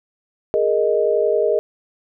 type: chord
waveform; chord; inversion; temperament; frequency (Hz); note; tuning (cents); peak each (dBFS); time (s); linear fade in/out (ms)
sine; Ab suspended second; none; equal; 415.3 / 466.2 / 622.3; Ab4 / Bb4 / Eb5; 0 / 0 / 0; -19 / -19 / -19; 0.54-1.59; 0
effects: none